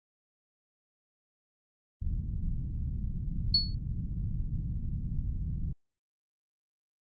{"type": "low-pass noise", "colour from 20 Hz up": "pink", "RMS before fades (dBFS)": -33, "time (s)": [2.01, 5.73], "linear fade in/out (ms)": 10, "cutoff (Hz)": 170, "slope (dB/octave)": 24}
{"type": "tone with exponential decay", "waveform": "sine", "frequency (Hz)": 4400, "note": "C#8", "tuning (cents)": -14, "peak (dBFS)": -18, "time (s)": [3.54, 3.75], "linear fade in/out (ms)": 5, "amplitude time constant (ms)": 45}
{"effects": ["Opus 32 kbps"]}